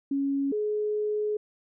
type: tone pair in turn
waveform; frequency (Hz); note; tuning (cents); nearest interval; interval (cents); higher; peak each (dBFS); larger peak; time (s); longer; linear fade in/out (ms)
sine; 277.2 / 422.1; C#4 / G#4; 0 / +28; perfect fifth; 728; second; -24 / -25; first; 0.11-0.52 / 0.52-1.37; second; 5
effects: none

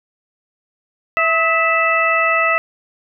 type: harmonic tone with a mistuned harmonic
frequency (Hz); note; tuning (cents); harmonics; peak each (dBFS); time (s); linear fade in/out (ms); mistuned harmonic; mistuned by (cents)
659.3; E5; 0; 1 / 2 / 3 / 4; -20 / -17 / -18 / -19; 1.17-2.58; 0; 2; -45
effects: none

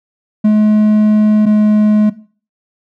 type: tone pair in turn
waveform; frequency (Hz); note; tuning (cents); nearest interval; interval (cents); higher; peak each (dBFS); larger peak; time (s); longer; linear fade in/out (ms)
triangle; 212.8 / 211.8; G#3 / G#3; +42 / +34; unison; 8; first; -4; neither; 0.44-1.46 / 1.46-2.1; first; 10
effects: noise-tail reverb RT60 0.4 s tail -17 dB re dry

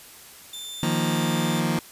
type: tone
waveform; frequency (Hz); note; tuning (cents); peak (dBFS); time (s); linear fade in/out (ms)
sawtooth; 3554; A7; +17; -31; 0.53-1.6; 5
type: chord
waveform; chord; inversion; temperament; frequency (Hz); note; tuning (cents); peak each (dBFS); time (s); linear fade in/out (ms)
sawtooth; Eb suspended second; none; just; 155.56 / 175.01 / 233.3; Eb3 / F3 / Bb3; 0 / +4 / +2; -22; 0.83-1.79; 0
effects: white hiss -46 dBFS RMS until 1.91 s + resampled to 32000 Hz

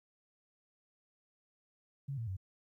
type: tone with pitch steps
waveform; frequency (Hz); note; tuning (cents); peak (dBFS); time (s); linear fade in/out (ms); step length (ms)
sine; 138.59 / 114.54 / 94.66; C#3 / A#2 / F#2; 0 / -30 / +40; -36; 2.08-2.368; 10; 96
effects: 13-bit

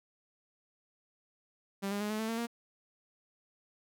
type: tone with pitch steps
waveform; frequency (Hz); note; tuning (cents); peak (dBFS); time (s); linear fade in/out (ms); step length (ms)
sawtooth; 197.2 / 203 / 208.9 / 215 / 221.3 / 227.8 / 234.5; G3 / G#3 / G#3 / A3 / A3 / A#3 / A#3; +11 / -39 / +10 / -40 / +10 / -40 / +11; -29; 1.82-2.471; 20; 93
effects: none

